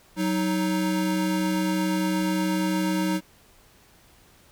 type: tone pair together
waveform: square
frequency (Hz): 186.11 / 313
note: F#3 / D#4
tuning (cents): +10 / +10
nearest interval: major sixth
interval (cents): 900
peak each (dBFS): -26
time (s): 0.16-3.21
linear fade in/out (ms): 50
effects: pink hiss -56 dBFS RMS until 4.51 s